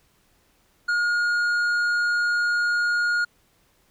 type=tone with tanh clipping; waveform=sine; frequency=1430 Hz; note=F6; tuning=41 cents sharp; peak=-21 dBFS; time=0.88-3.25 s; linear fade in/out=10 ms; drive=7 dB; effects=pink hiss -63 dBFS RMS until 3.9 s